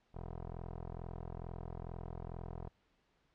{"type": "tone with low-pass filter", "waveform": "15% pulse", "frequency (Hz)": 42.26, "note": "E1", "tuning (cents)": 44, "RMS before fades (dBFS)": -45, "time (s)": [0.14, 2.69], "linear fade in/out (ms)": 10, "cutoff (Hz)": 850, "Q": 1.7, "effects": ["pink hiss -75 dBFS RMS until 3.34 s", "low-pass 4000 Hz 12 dB/octave"]}